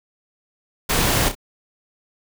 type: noise with echo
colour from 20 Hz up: pink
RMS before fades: -19 dBFS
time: 0.89-1.29 s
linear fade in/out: 10 ms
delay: 31 ms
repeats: 2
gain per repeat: -9 dB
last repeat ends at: 1.352 s
effects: none